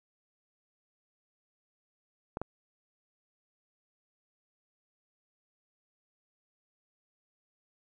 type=clicks; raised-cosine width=1 ms; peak=-20 dBFS; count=2; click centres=2.371 / 2.416 s; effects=none